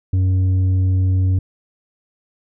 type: tone with tanh clipping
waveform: sine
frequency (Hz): 93.3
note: F#2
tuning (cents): +15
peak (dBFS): -14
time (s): 0.13-1.39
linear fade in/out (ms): 5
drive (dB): 5
effects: none